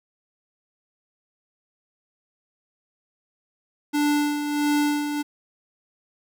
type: tone with tremolo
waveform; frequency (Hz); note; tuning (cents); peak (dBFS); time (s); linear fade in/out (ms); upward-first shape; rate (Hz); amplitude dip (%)
square; 293.7; D4; 0; -19; 3.93-5.23; 20; sine; 1.5; 55
effects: none